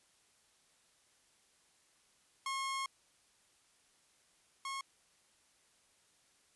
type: tone pair in turn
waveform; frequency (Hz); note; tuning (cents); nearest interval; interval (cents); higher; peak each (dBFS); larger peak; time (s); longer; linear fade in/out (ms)
sawtooth; 1080 / 1086.9; C#6 / C#6; -45 / -34; unison; 11; second; -32 / -35; first; 2.46-2.86 / 4.65-4.81; first; 2
effects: white hiss -70 dBFS RMS until 6.55 s + resampled to 24000 Hz